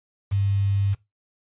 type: tone with quantisation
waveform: sine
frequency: 99.3 Hz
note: G2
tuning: 23 cents sharp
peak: -19 dBFS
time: 0.31-0.95 s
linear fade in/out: 20 ms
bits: 7
effects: noise-tail reverb RT60 0.2 s tail -19 dB re dry + resampled to 8000 Hz